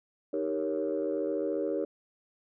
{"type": "chord", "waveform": "sine", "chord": "Eb dominant seventh", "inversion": "none", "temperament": "equal", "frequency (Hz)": [311.1, 392, 466.2, 554.4], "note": ["Eb4", "G4", "Bb4", "Db5"], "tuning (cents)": [0, 0, 0, 0], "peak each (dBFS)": -33, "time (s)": [0.33, 1.85], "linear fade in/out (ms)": 5, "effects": ["tanh soft clip ceiling -21 dBFS"]}